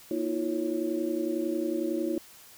sine tone cluster, 237.2 / 319 / 350 / 553 Hz, A#3 / D#4 / F4 / C#5, +30 / +43 / +4 / -4 cents, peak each -36 / -30 / -31 / -36 dBFS, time 0.11-2.18 s, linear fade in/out 2 ms, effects white hiss -52 dBFS RMS until 2.57 s

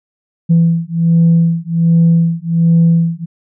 sine beating tone pair, 166.2 / 167.5 Hz, E3 / E3, +15 / +28 cents, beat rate 1.3 Hz, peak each -10 dBFS, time 0.49-3.26 s, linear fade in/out 20 ms, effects tanh soft clip ceiling -3 dBFS

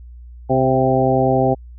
harmonic tone with a mistuned harmonic, 130.81 Hz, C3, in tune, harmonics 1 / 2 / 3 / 4 / 5 / 6, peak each -20 / -20 / -20 / -20 / -20 / -20 dBFS, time 0.49-1.55 s, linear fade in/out 20 ms, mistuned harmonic 5, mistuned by +23 cents, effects added 60 Hz sine -35 dBFS peak until 1.78 s

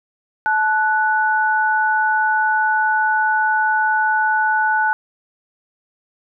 sine tone pair together, 867.6 / 1480 Hz, A5 / F#6, -25 / 0 cents, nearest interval major sixth, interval 925 cents, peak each -17 dBFS, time 0.46-4.93 s, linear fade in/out 0 ms, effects none

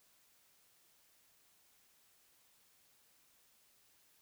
silence, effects white hiss -70 dBFS RMS until 4.21 s

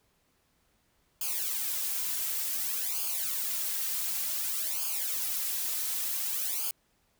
blue noise with flanger, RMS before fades -32 dBFS, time 1.21-6.71 s, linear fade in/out 2 ms, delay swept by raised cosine 0.52 to 3.62 ms, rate 0.55 Hz, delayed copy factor -1, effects pink hiss -71 dBFS RMS until 7.19 s

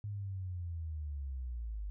sine linear sweep, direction down, 104.8 to 49 Hz, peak -37 dBFS, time 0.04-1.9 s, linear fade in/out 0 ms, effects none

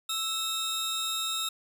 sawtooth tone pair together, 1318.5 / 3729 Hz, E6 / A#7, 0 / 0 cents, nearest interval octave + tritone, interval 1800 cents, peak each -32 / -27 dBFS, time 0.09-1.49 s, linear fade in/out 5 ms, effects none

